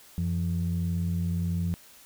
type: tone pair together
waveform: sine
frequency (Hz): 89.96 / 171.4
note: F#2 / F3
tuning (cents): -48 / -32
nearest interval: major seventh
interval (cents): 1116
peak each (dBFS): -27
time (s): 0.18-1.74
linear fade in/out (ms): 0
effects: tanh soft clip ceiling -20 dBFS + white hiss -53 dBFS RMS until 2.05 s